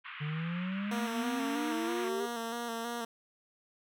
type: band-pass noise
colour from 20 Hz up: pink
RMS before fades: -45 dBFS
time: 0.04-2.1 s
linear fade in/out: 20 ms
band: 1100 to 3100 Hz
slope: 48 dB/octave
type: exponential sweep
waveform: triangle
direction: up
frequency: 146.83 to 408.9 Hz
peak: -31 dBFS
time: 0.2-2.27 s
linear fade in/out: 20 ms
type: tone with vibrato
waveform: 10% pulse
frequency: 233.1 Hz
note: A#3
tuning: in tune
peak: -27 dBFS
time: 0.91-3.05 s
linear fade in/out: 5 ms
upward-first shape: square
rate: 3.1 Hz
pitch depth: 29 cents each way
effects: none